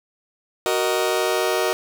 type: chord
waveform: sawtooth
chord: D# minor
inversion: first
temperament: just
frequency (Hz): 373.4 / 466.7 / 622.3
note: F#4 / A#4 / D#5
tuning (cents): +16 / +2 / 0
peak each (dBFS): -19 / -20 / -20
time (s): 0.66-1.73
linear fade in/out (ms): 0
effects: none